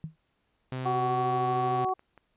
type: tone with exponential decay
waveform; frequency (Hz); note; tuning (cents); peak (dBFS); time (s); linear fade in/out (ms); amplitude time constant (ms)
sine; 158.3; D#3; +30; -29; 0.04-0.16; 0; 26
type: tone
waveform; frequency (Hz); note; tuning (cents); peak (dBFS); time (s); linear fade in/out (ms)
sawtooth; 129.3; C3; -20; -28; 0.72-1.85; 2
type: harmonic tone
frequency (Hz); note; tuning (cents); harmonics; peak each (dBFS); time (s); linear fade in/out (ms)
374.8; F#4; +22; 1 / 2 / 3; -32 / -27 / -32; 0.85-1.94; 10
type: clicks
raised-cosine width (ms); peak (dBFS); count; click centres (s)
0.5; -36; 9; 1.532 / 1.566 / 1.6 / 1.677 / 1.716 / 1.749 / 1.89 / 1.994 / 2.177
effects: pink hiss -74 dBFS RMS until 2.36 s + resampled to 8000 Hz

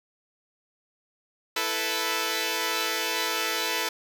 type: chord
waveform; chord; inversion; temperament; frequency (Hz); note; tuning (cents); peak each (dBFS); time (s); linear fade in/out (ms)
5% pulse; E suspended fourth; none; equal with one note detuned; 329.6 / 440 / 495.3; E4 / A4 / B4; 0 / 0 / +5; -21 / -17 / -19; 1.56-3.89; 5
effects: none

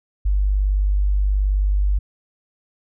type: tone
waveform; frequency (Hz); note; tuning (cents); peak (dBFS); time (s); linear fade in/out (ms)
sine; 49.39; G1; +14; -15; 0.25-1.99; 10
effects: none

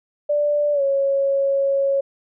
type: tone with pitch glide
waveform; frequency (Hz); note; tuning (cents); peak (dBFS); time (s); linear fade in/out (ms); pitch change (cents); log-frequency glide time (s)
sine; 587.3 to 551.1; D5 to C#5; 0 to -10; -16; 0.29-2.01; 10; -110; 0.73-0.82
effects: none

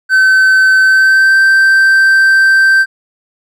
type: tone with pitch glide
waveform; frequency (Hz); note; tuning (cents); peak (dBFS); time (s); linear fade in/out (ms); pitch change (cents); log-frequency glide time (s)
triangle; 1532 to 1561.5; G6 to G6; -40 to -7; -3; 0.09-2.86; 50; +33; 0.81-1.37
effects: none

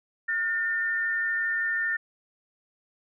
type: tone pair together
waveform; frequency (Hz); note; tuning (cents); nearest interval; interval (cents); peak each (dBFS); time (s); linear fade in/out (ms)
sine; 1435 / 1806.3; F6 / A6; +47 / +45; major third; 398; -32 / -25; 0.28-1.97; 10
effects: none

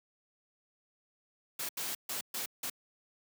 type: noise bursts at uneven times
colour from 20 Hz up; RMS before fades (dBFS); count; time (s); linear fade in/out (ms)
white; -37; 5; 1.59-1.69 / 1.77-1.95 / 2.09-2.21 / 2.34-2.46 / 2.63-2.7; 5
effects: high-pass 150 Hz 12 dB/octave

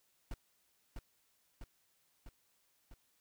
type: noise with echo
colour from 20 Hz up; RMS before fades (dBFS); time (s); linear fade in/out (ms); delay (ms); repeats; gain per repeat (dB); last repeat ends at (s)
brown; -41; 0.31-0.34; 2; 650; 4; -3; 2.94
effects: white hiss -75 dBFS RMS until 3.2 s

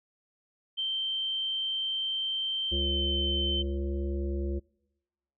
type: tone with pitch glide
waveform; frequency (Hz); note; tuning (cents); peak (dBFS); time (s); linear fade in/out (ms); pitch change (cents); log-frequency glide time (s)
sine; 3125 to 3084; G7 to G7; -6 to -29; -28; 0.77-3.63; 20; -23; 2.78-2.84
type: harmonic tone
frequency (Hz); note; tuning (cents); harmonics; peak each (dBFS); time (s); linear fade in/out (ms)
69.6; C#2; +8; 1 / 3 / 5 / 7 / 8; -30 / -39 / -35 / -47 / -45; 2.71-4.6; 20
effects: noise-tail reverb RT60 1.0 s tail -26 dB re dry

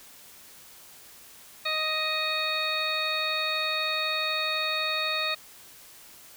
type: harmonic tone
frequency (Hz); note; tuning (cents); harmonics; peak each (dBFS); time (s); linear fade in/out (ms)
624; D#5; +5; 1 / 2 / 3 / 4 / 6 / 7; -35 / -33 / -35 / -31 / -31 / -34; 1.65-5.35; 10
effects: white hiss -50 dBFS RMS until 6.36 s

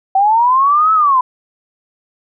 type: linear two-way sweep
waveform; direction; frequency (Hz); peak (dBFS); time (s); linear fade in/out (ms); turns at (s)
sine; up then down; 757 to 1310 to 988; -8; 0.15-1.21; 5; 0.93
effects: none

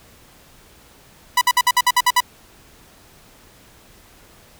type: tone bursts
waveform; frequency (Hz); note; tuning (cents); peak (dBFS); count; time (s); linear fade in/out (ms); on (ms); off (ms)
sawtooth; 987; B5; -1; -8; 9; 1.37-2.205; 5; 43; 56
effects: pink hiss -49 dBFS RMS until 4.59 s

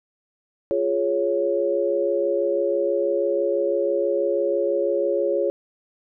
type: chord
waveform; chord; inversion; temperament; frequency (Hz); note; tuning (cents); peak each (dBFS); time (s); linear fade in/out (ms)
sine; Db major; first; equal; 349.2 / 415.3 / 554.4; F4 / Ab4 / Db5; 0 / 0 / 0; -25 / -24 / -22; 0.71-5.5; 0
effects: none

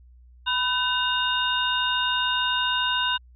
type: tone cluster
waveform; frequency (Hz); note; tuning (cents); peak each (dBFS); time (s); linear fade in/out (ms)
sine; 993 / 1519 / 2829 / 3682; B5 / F#6 / F7 / A#7; +9 / +45 / +22 / -22; -27; 0.46-3.18; 20
effects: added 61 Hz sine -48 dBFS peak until 3.35 s

